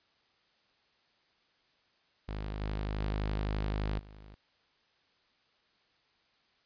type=tone with level steps; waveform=sawtooth; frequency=51.7 Hz; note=G#1; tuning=7 cents flat; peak=-32 / -29 / -27 / -46 dBFS; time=2.28-4.35 s; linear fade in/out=10 ms; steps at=2.61 / 3 / 3.99 s; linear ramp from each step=2 ms; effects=white hiss -70 dBFS RMS until 6.65 s + resampled to 11025 Hz